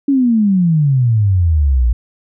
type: exponential sweep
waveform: sine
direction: down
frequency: 285.5 to 56.1 Hz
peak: -9 dBFS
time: 0.08-1.93 s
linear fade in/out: 5 ms
effects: none